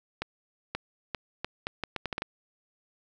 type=accelerating click train; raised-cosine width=0.3 ms; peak=-15 dBFS; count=11; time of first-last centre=0.22-2.221 s; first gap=530 ms; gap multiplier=0.75; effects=none